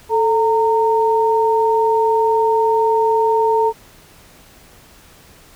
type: tone pair together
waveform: sine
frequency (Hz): 440 / 919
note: A4 / A#5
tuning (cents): 0 / -25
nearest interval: octave + minor second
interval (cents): 1275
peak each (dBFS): -15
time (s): 0.09-3.73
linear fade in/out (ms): 50
effects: pink hiss -46 dBFS RMS until 5.55 s